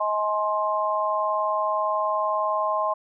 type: harmonic tone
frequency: 210.7 Hz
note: G#3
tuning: 25 cents sharp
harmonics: 3 / 4 / 5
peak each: -26 / -29 / -24 dBFS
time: 0-2.94 s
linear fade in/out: 10 ms
effects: none